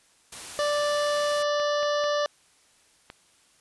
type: noise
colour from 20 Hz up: white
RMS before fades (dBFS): -39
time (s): 0.32-1.43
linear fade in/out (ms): 5
type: harmonic tone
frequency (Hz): 587.3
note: D5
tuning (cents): 0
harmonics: 1 / 2 / 3 / 5 / 6 / 7 / 8 / 9 / 10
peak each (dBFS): -24 / -30 / -34 / -38 / -40 / -41 / -42 / -43 / -44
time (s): 0.59-2.26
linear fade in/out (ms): 0
type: clicks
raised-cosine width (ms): 0.3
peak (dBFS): -24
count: 4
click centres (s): 1.599 / 1.83 / 2.04 / 3.101
effects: white hiss -61 dBFS RMS until 3.6 s + resampled to 24000 Hz

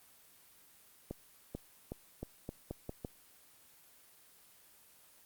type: accelerating click train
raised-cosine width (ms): 2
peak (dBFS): -26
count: 8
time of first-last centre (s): 1.11-3.049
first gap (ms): 440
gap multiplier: 0.84
effects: white hiss -62 dBFS RMS until 5.25 s + Opus 24 kbps

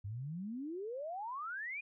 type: exponential sweep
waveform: sine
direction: up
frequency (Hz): 95 to 2489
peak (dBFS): -39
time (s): 0.04-1.81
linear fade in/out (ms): 10
effects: none

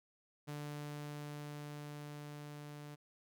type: tone with level ramp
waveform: sawtooth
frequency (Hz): 147.3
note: D3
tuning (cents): +6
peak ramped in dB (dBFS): -38 to -44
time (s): 0.47-2.96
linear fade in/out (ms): 20
effects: none

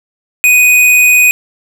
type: tone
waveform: square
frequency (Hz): 2489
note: D#7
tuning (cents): 0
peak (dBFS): -5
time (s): 0.44-1.31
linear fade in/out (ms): 0
effects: none

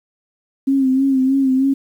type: tone with vibrato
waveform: sine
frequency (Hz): 266.6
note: C4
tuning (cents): +33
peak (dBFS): -12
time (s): 0.67-1.74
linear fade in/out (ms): 10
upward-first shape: sine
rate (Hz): 3.2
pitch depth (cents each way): 48
effects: 8-bit

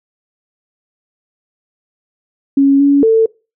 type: tone with pitch steps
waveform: sine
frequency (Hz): 276.4 / 282.2 / 447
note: C#4 / C#4 / A4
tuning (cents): -5 / +31 / +27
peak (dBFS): -6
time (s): 2.57-3.26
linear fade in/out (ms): 5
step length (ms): 230
effects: noise-tail reverb RT60 0.3 s tail -23 dB re dry

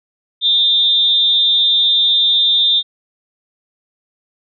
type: tone with amplitude modulation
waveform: sine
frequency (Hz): 3604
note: A7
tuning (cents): +41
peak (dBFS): -7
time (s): 0.41-2.83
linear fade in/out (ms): 50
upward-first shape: sine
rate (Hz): 284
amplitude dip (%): 65
effects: none

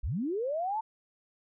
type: linear sweep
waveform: sine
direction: up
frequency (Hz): 35.21 to 909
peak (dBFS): -29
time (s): 0.03-0.81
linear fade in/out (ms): 10
effects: none

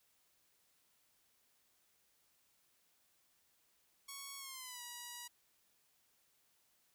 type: tone with pitch glide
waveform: 5% pulse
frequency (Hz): 1108.7 to 965.2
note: C#6 to B5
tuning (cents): 0 to -40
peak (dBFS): -35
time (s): 4.08-5.28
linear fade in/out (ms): 10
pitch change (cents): -240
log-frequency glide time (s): 4.38-4.82
effects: white hiss -75 dBFS RMS until 6.94 s

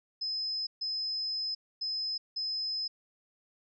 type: tone bursts at uneven times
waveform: sine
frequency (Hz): 5100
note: D#8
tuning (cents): +42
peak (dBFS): -31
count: 4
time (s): 0.21-0.67 / 0.81-1.55 / 1.81-2.18 / 2.36-2.88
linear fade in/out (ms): 10
effects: none

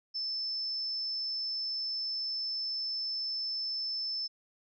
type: tone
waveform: sine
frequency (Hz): 5274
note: E8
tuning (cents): 0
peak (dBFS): -32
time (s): 0.14-4.28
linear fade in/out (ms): 20
effects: none

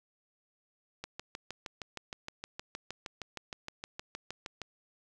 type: click train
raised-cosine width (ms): 0.2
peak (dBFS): -22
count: 24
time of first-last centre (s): 1.04-4.617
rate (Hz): 6.43
effects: none

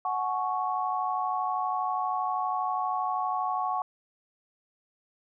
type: chord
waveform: sine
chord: F# suspended second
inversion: none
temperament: equal with one note detuned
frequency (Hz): 740 / 852.5 / 1108.7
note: F#5 / G#5 / C#6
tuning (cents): 0 / +45 / 0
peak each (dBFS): -30 / -33 / -30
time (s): 0.05-3.82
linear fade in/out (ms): 2
effects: none

